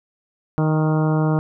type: harmonic tone with a mistuned harmonic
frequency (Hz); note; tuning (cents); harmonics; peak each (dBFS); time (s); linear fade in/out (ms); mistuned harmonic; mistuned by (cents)
155.56; D#3; 0; 1 / 2 / 3 / 4 / 5 / 6 / 7 / 8 / 9; -17 / -23 / -27 / -29 / -31 / -33 / -34 / -35 / -36; 0.58-1.39; 0; 5; +18
effects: none